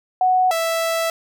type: tone pair in turn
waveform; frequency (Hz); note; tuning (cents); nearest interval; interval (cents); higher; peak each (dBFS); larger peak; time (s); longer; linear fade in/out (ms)
sine / sawtooth; 740 / 659.3; F#5 / E5; 0 / 0; major second; 200; first; -13 / -15; first; 0.21-0.51 / 0.51-1.1; second; 2
effects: none